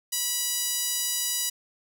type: tone with high-pass filter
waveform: 5% pulse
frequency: 977 Hz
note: B5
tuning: 19 cents flat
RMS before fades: -28 dBFS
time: 0.12-1.5 s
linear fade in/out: 10 ms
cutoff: 3000 Hz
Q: 0.52
effects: none